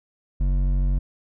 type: tone with hard clipping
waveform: sine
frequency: 46.64 Hz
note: F#1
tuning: 15 cents sharp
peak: -20 dBFS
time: 0.4-0.99 s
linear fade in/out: 10 ms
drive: 9 dB
effects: none